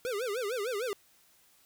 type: tone with vibrato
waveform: square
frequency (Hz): 454.3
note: A#4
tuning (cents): -45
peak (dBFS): -32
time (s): 0.05-0.93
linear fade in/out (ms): 0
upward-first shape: sine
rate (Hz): 6.6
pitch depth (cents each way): 240
effects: white hiss -64 dBFS RMS until 1.65 s